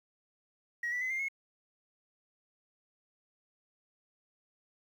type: tone with pitch steps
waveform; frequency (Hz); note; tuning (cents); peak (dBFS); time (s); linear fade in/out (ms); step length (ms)
sine; 1900 / 1965.9 / 2034 / 2105 / 2177; A#6 / B6 / C7 / C7 / C#7; +33 / -8 / -50 / +10 / -32; -30; 0.83-1.285; 5; 91
effects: tanh soft clip ceiling -29 dBFS + 10-bit